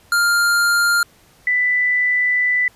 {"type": "tone pair in turn", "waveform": ["square", "sine"], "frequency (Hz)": [1400, 1987.3], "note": ["F6", "B6"], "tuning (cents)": [4, 10], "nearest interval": "tritone", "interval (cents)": 606, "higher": "second", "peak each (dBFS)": -14, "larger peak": "neither", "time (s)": [[0.12, 1.03], [1.47, 2.68]], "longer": "second", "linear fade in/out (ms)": 2, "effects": ["pink hiss -52 dBFS RMS until 2.75 s", "resampled to 32000 Hz"]}